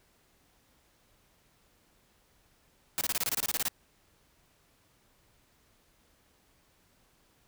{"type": "noise bursts", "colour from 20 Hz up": "white", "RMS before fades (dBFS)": -30, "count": 13, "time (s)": [2.98, 3.683], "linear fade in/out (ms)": 0, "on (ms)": 31, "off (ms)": 25, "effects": ["pink hiss -67 dBFS RMS until 7.47 s"]}